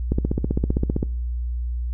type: click train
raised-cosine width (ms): 3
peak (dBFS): -8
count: 15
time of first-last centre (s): 0.12-1.029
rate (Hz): 15.4
effects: noise-tail reverb RT60 0.6 s tail -24 dB re dry + added 60 Hz sine -23 dBFS peak until 1.93 s